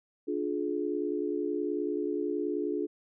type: chord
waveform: sine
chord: D diminished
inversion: none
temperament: just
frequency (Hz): 293.7 / 352.4 / 422.9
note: D4 / F4 / Ab4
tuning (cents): 0 / +16 / +31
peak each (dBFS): -33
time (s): 0.27-2.87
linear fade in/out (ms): 20
effects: none